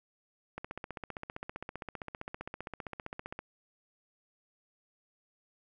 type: click train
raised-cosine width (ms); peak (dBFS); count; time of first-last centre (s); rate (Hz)
0.5; -24; 44; 0.58-3.39; 15.3
effects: none